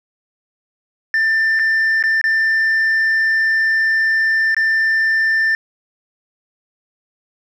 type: tone with dropouts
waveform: sine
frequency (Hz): 1785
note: A6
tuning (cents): +24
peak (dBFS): -10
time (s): 1.14-5.55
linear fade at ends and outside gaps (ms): 1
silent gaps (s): 1.591-1.595 / 2.026-2.038 / 2.214-2.24 / 4.546-4.566
effects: tanh soft clip ceiling -12 dBFS + 8-bit